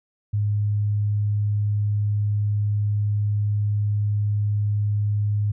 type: tone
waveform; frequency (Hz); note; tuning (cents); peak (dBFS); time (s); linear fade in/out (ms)
sine; 103.83; G#2; 0; -19; 0.33-5.52; 10
effects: none